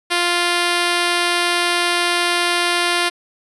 5% pulse tone, 349.2 Hz, F4, in tune, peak -4 dBFS, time 0.1-3.1 s, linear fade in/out 20 ms, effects resampled to 24000 Hz

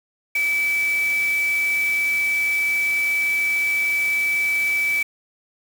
sine tone in noise, 2304 Hz, D7, 34 cents flat, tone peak -18 dBFS, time 0.35-5.03 s, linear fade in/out 5 ms, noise white, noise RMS -35 dBFS, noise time 0.35-5.03 s, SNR +14 dB, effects none

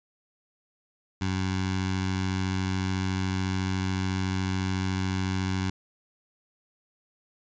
15% pulse tone with notch filter, 93.9 Hz, F#2, 26 cents sharp, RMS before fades -28 dBFS, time 1.21-5.7 s, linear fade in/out 5 ms, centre 500 Hz, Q 0.73, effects resampled to 16000 Hz

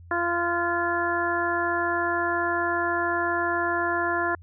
harmonic tone with a mistuned harmonic, 344.3 Hz, F4, 25 cents flat, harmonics 1 / 2 / 3 / 4 / 5, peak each -29 / -29 / -29 / -29 / -29 dBFS, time 0.11-4.35 s, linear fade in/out 2 ms, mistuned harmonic 4, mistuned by +21 cents, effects added 86 Hz sine -44 dBFS peak until 4.42 s

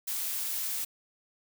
blue noise, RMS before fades -33 dBFS, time 0.07-0.85 s, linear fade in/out 10 ms, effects none

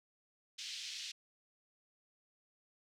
white band-pass noise, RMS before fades -45 dBFS, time 0.58-1.12 s, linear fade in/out 10 ms, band 2500 to 5400 Hz, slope 24 dB/octave, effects none

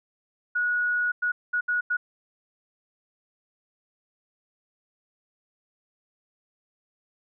sine tone bursts at uneven times, 1458 Hz, F#6, 26 cents flat, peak -22 dBFS, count 5, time 0.55-1.12 / 1.22-1.32 / 1.53-1.61 / 1.68-1.81 / 1.9-1.97 s, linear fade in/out 10 ms, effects none

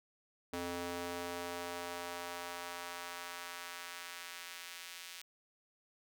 square tone with high-pass filter sweep, 87.31 Hz, F2, in tune, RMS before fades -44 dBFS, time 0.53-5.22 s, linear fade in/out 5 ms, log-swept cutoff 300 to 2700 Hz, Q 0.88, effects none

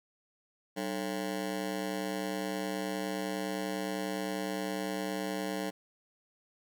20% pulse ring-modulated tone, 246.9 Hz, B3, in tune, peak -25 dBFS, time 0.76-5.71 s, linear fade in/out 20 ms, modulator 54.9 Hz, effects none

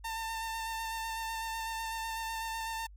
sawtooth tone with vibrato, 900 Hz, A5, 39 cents sharp, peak -31 dBFS, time 0.04-2.87 s, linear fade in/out 10 ms, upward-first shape square, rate 8 Hz, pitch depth 14 cents each way, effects added 50 Hz sine -49 dBFS peak until 2.96 s + MP3 64 kbps

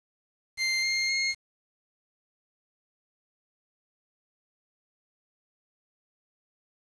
25% pulse tone with pitch steps, 2093 / 2119 / 2144 Hz, C7 / C7 / C7, 0 / +21 / +42 cents, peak -21 dBFS, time 0.57-1.35 s, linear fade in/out 50 ms, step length 260 ms, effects resampled to 22050 Hz + 8-bit

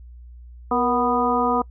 harmonic tone with a mistuned harmonic, 246.9 Hz, B3, in tune, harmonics 1 / 2 / 3 / 4 / 5, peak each -24 / -24 / -24 / -24 / -24 dBFS, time 0.71-1.62 s, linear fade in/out 5 ms, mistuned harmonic 2, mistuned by -66 cents, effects noise-tail reverb RT60 0.1 s tail -24 dB re dry + added 60 Hz sine -39 dBFS peak until 1.7 s

